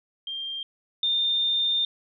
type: tone pair in turn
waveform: sine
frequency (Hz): 3186 / 3617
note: G7 / A7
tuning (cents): +27 / +47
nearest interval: major second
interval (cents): 220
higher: second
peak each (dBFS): -30 / -21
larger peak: second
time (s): 0.27-0.63 / 1.03-1.85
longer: second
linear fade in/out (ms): 2
effects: none